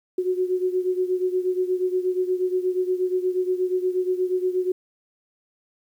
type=beating tone pair; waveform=sine; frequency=365.3 / 373.7 Hz; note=F#4 / F#4; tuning=-22 / +17 cents; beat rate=8.4 Hz; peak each=-22 / -26 dBFS; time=0.18-4.72 s; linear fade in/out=5 ms; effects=9-bit